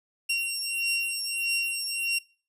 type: beating tone pair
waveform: sawtooth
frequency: 2752 / 2753.6 Hz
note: F7 / F7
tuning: -26 / -25 cents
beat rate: 1.6 Hz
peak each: -26 dBFS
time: 0.29-2.19 s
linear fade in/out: 10 ms
effects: noise-tail reverb RT60 0.4 s tail -23 dB re dry + resampled to 32000 Hz